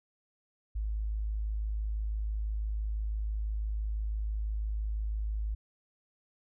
sine tone, 53 Hz, G#1, 36 cents sharp, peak -30 dBFS, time 0.75-5.55 s, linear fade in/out 10 ms, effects none

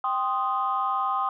sine chord, C minor, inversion second, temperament equal, 784 / 1046.5 / 1244.5 Hz, G5 / C6 / Eb6, 0 / 0 / 0 cents, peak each -28 / -27 / -26 dBFS, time 0.04-1.29 s, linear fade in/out 2 ms, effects tanh soft clip ceiling -15 dBFS

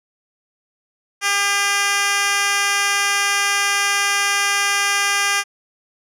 10% pulse tone with high-pass filter, 401.9 Hz, G4, 43 cents sharp, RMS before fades -18 dBFS, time 1.21-5.44 s, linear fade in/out 50 ms, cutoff 1300 Hz, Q 0.52, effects low-pass 10000 Hz 12 dB/octave

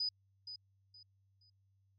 sine tone with echo, 4978 Hz, D#8, in tune, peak -33 dBFS, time 0-0.09 s, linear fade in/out 5 ms, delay 470 ms, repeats 3, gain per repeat -11 dB, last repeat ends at 1.5 s, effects added 97 Hz sine -70 dBFS peak until 1.98 s + AAC 32 kbps

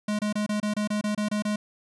square tone bursts, 209.8 Hz, G#3, 18 cents sharp, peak -25 dBFS, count 11, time 0.08-1.56 s, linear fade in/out 5 ms, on 110 ms, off 27 ms, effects resampled to 24000 Hz + 10-bit

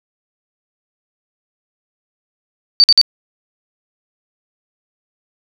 sine tone bursts, 4593 Hz, D8, 39 cents flat, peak -4 dBFS, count 3, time 2.8-3.014 s, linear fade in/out 0 ms, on 38 ms, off 50 ms, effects none

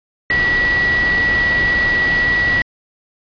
sine tone in noise, 1940 Hz, B6, 31 cents flat, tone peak -13 dBFS, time 0.3-2.62 s, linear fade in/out 2 ms, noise pink, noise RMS -23 dBFS, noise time 0.3-2.62 s, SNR +7 dB, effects resampled to 11025 Hz

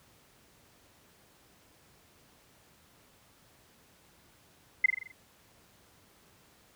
sine tone with echo, 2065 Hz, C7, 23 cents flat, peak -17 dBFS, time 4.84-4.86 s, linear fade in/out 5 ms, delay 43 ms, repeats 6, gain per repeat -5 dB, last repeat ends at 5.118 s, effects pink hiss -62 dBFS RMS until 6.75 s + high-pass 60 Hz 12 dB/octave

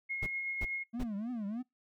sine tone with tremolo, 2157 Hz, C#7, 48 cents flat, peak -33 dBFS, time 0.09-0.84 s, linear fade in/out 20 ms, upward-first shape sine, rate 8.1 Hz, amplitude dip 30%
brown noise bursts, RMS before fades -36 dBFS, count 3, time 0.22-1.038 s, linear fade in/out 10 ms, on 46 ms, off 340 ms
triangle tone with vibrato, 223.1 Hz, A3, 24 cents sharp, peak -33 dBFS, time 0.93-1.63 s, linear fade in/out 20 ms, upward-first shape triangle, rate 3.3 Hz, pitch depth 240 cents each way
effects noise-tail reverb RT60 0.2 s tail -25 dB re dry

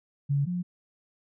sine tone pair in turn, 141.3 / 178.03 Hz, C#3 / F3, +34 / +34 cents, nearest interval major third, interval 400 cents, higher second, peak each -22 / -27 dBFS, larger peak first, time 0.29-0.46 / 0.46-0.63 s, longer neither, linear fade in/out 20 ms, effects none

